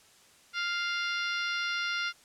harmonic tone, 698.5 Hz, F5, in tune, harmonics 2 / 3 / 4 / 5 / 6 / 7 / 8, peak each -32 / -36 / -38 / -40 / -42 / -43 / -44 dBFS, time 0.53-2.13 s, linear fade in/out 50 ms, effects white hiss -59 dBFS RMS until 2.24 s + low-pass 9000 Hz 12 dB/octave

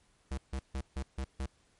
square tone bursts, 66.5 Hz, C2, 29 cents sharp, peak -34 dBFS, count 6, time 0.31-1.462 s, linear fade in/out 5 ms, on 67 ms, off 150 ms, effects pink hiss -69 dBFS RMS until 1.79 s + MP3 48 kbps

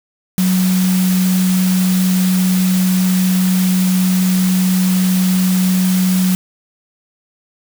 sine tone in noise, 185 Hz, F#3, in tune, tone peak -11 dBFS, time 0.38-6.35 s, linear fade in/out 0 ms, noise white, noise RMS -24 dBFS, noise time 0.38-6.35 s, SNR +10 dB, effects none

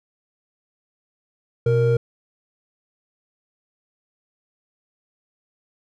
triangle tone pair together, 123.2 / 466.2 Hz, B2 / A#4, -4 / 0 cents, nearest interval octave + major seventh, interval 2304 cents, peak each -16 dBFS, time 1.66-1.97 s, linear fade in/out 5 ms, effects none

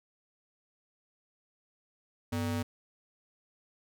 square ring-modulated tone, 171.8 Hz, F3, 28 cents flat, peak -28 dBFS, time 2.32-2.63 s, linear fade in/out 10 ms, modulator 73.6 Hz, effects none

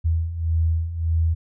sine beating tone pair, 80.7 / 82.4 Hz, E2 / E2, -36 / 0 cents, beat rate 1.7 Hz, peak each -25 / -20 dBFS, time 0.04-1.35 s, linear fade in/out 20 ms, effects none

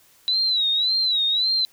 sine tone with vibrato, 3930 Hz, B7, 9 cents flat, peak -18 dBFS, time 0.28-1.65 s, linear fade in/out 0 ms, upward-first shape sine, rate 1.8 Hz, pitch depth 110 cents each way, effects white hiss -56 dBFS RMS until 1.72 s

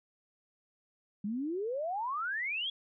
sine exponential sweep, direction up, 196 to 3399 Hz, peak -32 dBFS, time 1.24-2.7 s, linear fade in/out 5 ms, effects none

